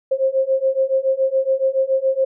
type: beating tone pair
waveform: sine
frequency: 528 / 535.1 Hz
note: C5 / C5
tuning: +16 / +39 cents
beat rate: 7.1 Hz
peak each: -19 / -18 dBFS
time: 0.11-2.25 s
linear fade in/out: 10 ms
effects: none